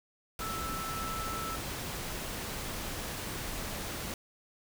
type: tone in noise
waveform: sine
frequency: 1318.5 Hz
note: E6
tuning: in tune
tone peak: -37 dBFS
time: 0.41-1.56 s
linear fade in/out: 2 ms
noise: pink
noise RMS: -38 dBFS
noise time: 0.39-4.14 s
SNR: -2 dB
effects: none